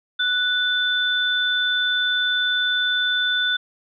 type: tone pair together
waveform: sine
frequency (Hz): 1480 / 3520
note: F#6 / A7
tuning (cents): 0 / 0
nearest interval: octave + minor third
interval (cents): 1500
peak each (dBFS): -21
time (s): 0.19-3.57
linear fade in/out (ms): 10
effects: none